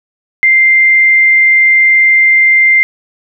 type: tone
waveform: sine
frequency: 2093 Hz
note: C7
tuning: in tune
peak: -4 dBFS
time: 0.43-2.83 s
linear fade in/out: 0 ms
effects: none